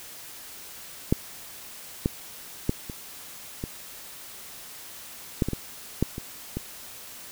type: clicks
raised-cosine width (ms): 3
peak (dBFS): -6 / -9 / -9 / -22 / -17 / -8 / -14 / -15 / -8 / -20 / -16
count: 11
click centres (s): 1.125 / 2.059 / 2.694 / 2.898 / 3.639 / 5.422 / 5.486 / 5.533 / 6.026 / 6.181 / 6.57
effects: white hiss -43 dBFS RMS until 7.31 s